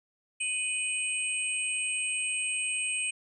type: tone cluster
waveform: sine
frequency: 2491 / 2964 / 8450 Hz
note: D#7 / F#7 / C9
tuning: +1 / +2 / +16 cents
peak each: -31 / -38 / -32 dBFS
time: 0.4-3.11 s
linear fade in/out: 10 ms
effects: none